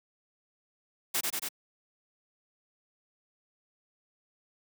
white noise with echo, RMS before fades -29 dBFS, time 1.14-1.21 s, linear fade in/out 10 ms, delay 93 ms, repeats 3, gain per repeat -2 dB, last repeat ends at 1.489 s, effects high-pass 150 Hz 12 dB/octave

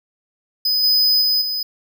square tone with level steps, 5010 Hz, D#8, 11 cents sharp, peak -16 / -13 / -15 / -21 dBFS, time 0.65-1.63 s, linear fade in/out 5 ms, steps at 0.83 / 1.21 / 1.41 s, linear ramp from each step 10 ms, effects none

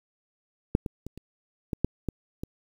clicks, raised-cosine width 3 ms, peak -7 / -18 / -24 / -29 / -16 / -9 / -15 / -20 dBFS, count 8, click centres 0.751 / 0.862 / 1.066 / 1.176 / 1.732 / 1.846 / 2.087 / 2.435 s, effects 8-bit

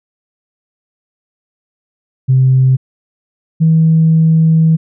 sine tone pair in turn, 130.81 / 161.05 Hz, C3 / E3, 0 / -40 cents, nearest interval major third, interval 360 cents, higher second, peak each -5 dBFS, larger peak neither, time 2.28-2.77 / 3.6-4.77 s, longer second, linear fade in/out 20 ms, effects tanh soft clip ceiling -1 dBFS

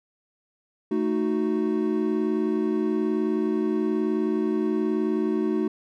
triangle chord, D# diminished, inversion second, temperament equal, 220 / 311.1 / 370 Hz, A3 / D#4 / F#4, 0 / 0 / 0 cents, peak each -25 / -24 / -24 dBFS, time 0.91-5.68 s, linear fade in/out 5 ms, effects none

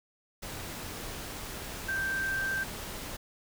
sine tone in noise, 1568 Hz, G6, in tune, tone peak -29 dBFS, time 1.88-2.64 s, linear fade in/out 10 ms, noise pink, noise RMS -40 dBFS, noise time 0.42-3.17 s, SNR +8 dB, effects none

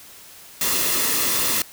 white noise with comb filter, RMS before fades -21 dBFS, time 0.61-1.62 s, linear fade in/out 2 ms, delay 1.3 ms, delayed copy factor -0.5, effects white hiss -44 dBFS RMS until 1.72 s

